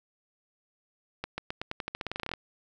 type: accelerating click train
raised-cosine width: 0.3 ms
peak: -17 dBFS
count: 18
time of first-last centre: 1.24-2.337 s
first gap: 140 ms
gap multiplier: 0.89
effects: none